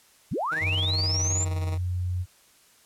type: linear sweep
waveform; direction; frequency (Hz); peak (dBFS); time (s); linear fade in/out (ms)
sine; up; 69.3 to 7400; -25; 0.31-1.45; 10
type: tone with tremolo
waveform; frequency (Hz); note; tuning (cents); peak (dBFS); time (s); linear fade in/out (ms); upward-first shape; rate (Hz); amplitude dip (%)
10% pulse; 157.5; D#3; +21; -26; 0.51-1.78; 20; square; 19; 45
type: tone with pitch glide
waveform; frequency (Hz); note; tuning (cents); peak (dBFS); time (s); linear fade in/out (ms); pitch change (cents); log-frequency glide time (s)
sine; 92.5 to 90.07; F#2 to F#2; 0 to -46; -25; 0.6-2.26; 50; -46; 0.85-1.62
effects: white hiss -58 dBFS RMS until 2.85 s + low-pass 12000 Hz 12 dB/octave